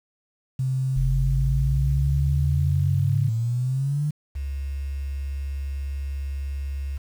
sine tone with pitch glide, 130.81 to 139.39 Hz, C3 to C#3, 0 to +10 cents, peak -21 dBFS, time 0.59-3.29 s, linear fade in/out 5 ms, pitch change +110 cents, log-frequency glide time 0.73-2.14 s
sine exponential sweep, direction up, 43.49 to 152.5 Hz, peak -21 dBFS, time 0.96-4.11 s, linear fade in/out 10 ms
sine tone, 69.3 Hz, C#2, in tune, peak -26 dBFS, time 4.35-6.98 s, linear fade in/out 10 ms
effects 8-bit

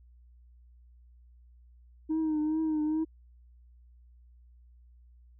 sine tone with vibrato, 311.1 Hz, D#4, in tune, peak -24 dBFS, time 2.09-3.05 s, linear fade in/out 20 ms, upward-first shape triangle, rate 2.4 Hz, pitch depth 54 cents each way, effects tanh soft clip ceiling -25 dBFS + added 60 Hz sine -54 dBFS peak until 5.39 s

